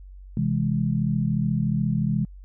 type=chord; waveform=sine; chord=C augmented; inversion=none; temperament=equal; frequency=130.81 / 164.81 / 207.7 Hz; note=C3 / E3 / G#3; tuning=0 / 0 / 0 cents; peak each=-25 dBFS; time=0.37-2.25 s; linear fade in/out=2 ms; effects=added 47 Hz sine -40 dBFS peak until 2.44 s